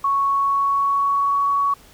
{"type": "tone with pitch glide", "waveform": "sine", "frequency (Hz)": [1108.7, 1122.2], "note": ["C#6", "C#6"], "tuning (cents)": [0, 21], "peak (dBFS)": -16, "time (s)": [0.04, 1.74], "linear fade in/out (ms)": 5, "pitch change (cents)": 21, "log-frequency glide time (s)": [0.27, 1.42], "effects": ["pink hiss -49 dBFS RMS until 1.93 s"]}